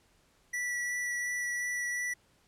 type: tone with vibrato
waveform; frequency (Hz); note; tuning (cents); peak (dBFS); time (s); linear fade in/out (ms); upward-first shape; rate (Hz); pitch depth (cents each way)
square; 1954; B6; -19; -32; 0.53-2.14; 10; sine; 2.8; 9
effects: pink hiss -67 dBFS RMS until 2.47 s + low-pass 11000 Hz 12 dB/octave